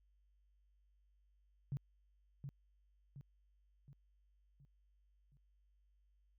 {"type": "tone with echo", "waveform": "sine", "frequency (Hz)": 138.59, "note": "C#3", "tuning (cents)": 0, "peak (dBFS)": -37, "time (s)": [1.72, 1.77], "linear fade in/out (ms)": 0, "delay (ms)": 720, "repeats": 5, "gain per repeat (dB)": -6, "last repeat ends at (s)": 5.37, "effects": ["added 50 Hz sine -70 dBFS peak until 6.38 s"]}